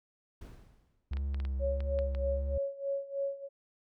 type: noise with exponential decay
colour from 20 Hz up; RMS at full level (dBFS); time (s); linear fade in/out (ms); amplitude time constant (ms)
brown; -45; 0.41-1.2; 5; 170
type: tone with vibrato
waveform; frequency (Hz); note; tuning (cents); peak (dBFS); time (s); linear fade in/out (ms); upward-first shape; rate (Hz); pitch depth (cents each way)
triangle; 67.9; C#2; -35; -29; 1.11-2.58; 5; triangle; 1.6; 48
type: clicks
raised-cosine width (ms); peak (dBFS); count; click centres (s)
0.3; -30; 8; 1.134 / 1.17 / 1.345 / 1.401 / 1.451 / 1.805 / 1.989 / 2.149
type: tone with tremolo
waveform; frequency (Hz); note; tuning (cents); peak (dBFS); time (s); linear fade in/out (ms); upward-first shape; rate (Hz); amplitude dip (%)
sine; 554.4; C#5; 0; -29; 1.59-3.49; 50; sine; 3.2; 85
effects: none